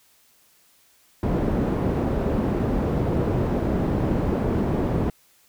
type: low-pass noise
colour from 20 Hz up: white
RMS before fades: -23 dBFS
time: 1.23-5.1 s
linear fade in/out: 2 ms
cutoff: 340 Hz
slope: 12 dB/octave
effects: white hiss -59 dBFS RMS until 5.48 s